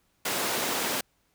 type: high-pass noise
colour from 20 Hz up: pink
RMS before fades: -29 dBFS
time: 0.25-1.01 s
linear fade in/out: 5 ms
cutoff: 300 Hz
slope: 12 dB/octave
effects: pink hiss -70 dBFS RMS until 1.34 s